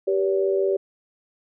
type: tone cluster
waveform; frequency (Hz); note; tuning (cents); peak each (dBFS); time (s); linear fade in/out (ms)
sine; 389.8 / 485.2 / 571; G4 / B4 / D5; -10 / -31 / -49; -20 / -29 / -25; 0.07-0.77; 10
effects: none